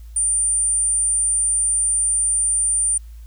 sine tone, 9080 Hz, C#9, 41 cents sharp, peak -16 dBFS, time 0.16-2.98 s, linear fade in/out 5 ms, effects added 56 Hz sine -35 dBFS peak until 3.26 s + white hiss -58 dBFS RMS until 3.26 s

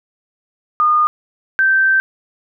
sine tone pair in turn, 1221 / 1556.8 Hz, D#6 / G6, -33 / -12 cents, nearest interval major third, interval 421 cents, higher second, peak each -10 dBFS, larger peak neither, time 0.8-1.07 / 1.59-2 s, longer second, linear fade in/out 0 ms, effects none

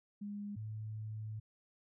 sine tone pair in turn, 204.6 / 108.38 Hz, G#3 / A2, -26 / -26 cents, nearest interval major seventh, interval 1100 cents, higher first, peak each -40 / -40 dBFS, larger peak neither, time 0.21-0.56 / 0.56-1.4 s, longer second, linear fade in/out 10 ms, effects none

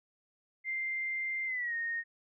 sine tone with pitch glide, 2093 to 1853.9 Hz, C7 to A#6, 0 to -10 cents, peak -32 dBFS, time 0.64-2.04 s, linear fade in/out 50 ms, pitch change -210 cents, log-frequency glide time 1.46-1.74 s, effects none

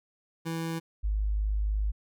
25% pulse / sine tone pair in turn, 164.3 / 51.75 Hz, E3 / G#1, -5 / -5 cents, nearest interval octave + minor sixth, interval 2000 cents, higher first, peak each -27 / -25 dBFS, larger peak second, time 0.45-0.8 / 1.03-1.92 s, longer second, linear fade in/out 20 ms, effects none

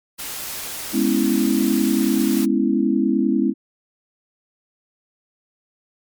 white noise, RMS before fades -30 dBFS, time 0.18-2.46 s, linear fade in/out 20 ms
sine chord, C# minor seventh, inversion second, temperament equal, 207.7 / 246.9 / 277.2 / 329.6 Hz, G#3 / B3 / C#4 / E4, 0 / 0 / 0 / 0 cents, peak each -21 dBFS, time 0.92-3.54 s, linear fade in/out 50 ms
effects MP3 96 kbps

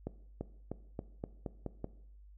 accelerating click train, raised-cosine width 2 ms, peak -24 dBFS, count 8, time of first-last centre 0.07-1.844 s, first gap 340 ms, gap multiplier 0.9, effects noise-tail reverb RT60 0.7 s tail -17 dB re dry + added 50 Hz sine -53 dBFS peak until 2.37 s

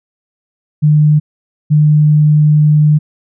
sine tone pair in turn, 150.9 / 150.9 Hz, D3 / D3, +47 / +47 cents, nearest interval unison, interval 0 cents, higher neither, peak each -5 dBFS, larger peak neither, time 0.82-1.2 / 1.7-2.99 s, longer second, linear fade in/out 20 ms, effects none

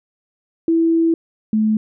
sine tone pair in turn, 329.6 / 216.5 Hz, E4 / A3, 0 / -28 cents, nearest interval perfect fifth, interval 728 cents, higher first, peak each -12 / -13 dBFS, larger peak first, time 0.68-1.14 / 1.53-1.77 s, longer first, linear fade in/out 2 ms, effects none

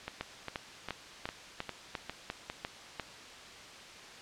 two click trains, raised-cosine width 0.3 ms, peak -21 / -19 dBFS, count 7 / 9, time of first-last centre 0.08-2.499 / 0.21-2.997 s, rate 2.48 / 2.87 Hz, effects white hiss -49 dBFS RMS until 4.21 s + low-pass 5000 Hz 12 dB/octave

